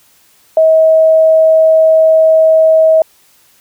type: tone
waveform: sine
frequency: 639 Hz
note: D#5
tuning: 46 cents sharp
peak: -4 dBFS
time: 0.57-3.02 s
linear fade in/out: 2 ms
effects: white hiss -49 dBFS RMS until 3.6 s